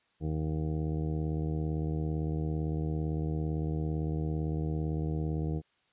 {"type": "harmonic tone", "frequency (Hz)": 77.78, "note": "D#2", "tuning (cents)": 0, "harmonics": [1, 2, 3, 4, 5, 6, 7, 9, 10], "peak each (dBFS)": [-34, -32, -45, -38, -44, -43, -54, -50, -56], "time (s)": [0.2, 5.62], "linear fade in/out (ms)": 50, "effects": ["white hiss -71 dBFS RMS until 5.92 s", "resampled to 8000 Hz"]}